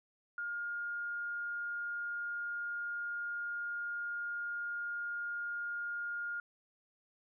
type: tone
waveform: sine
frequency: 1417 Hz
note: F6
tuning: 25 cents sharp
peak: -36 dBFS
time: 0.38-6.4 s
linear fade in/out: 2 ms
effects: none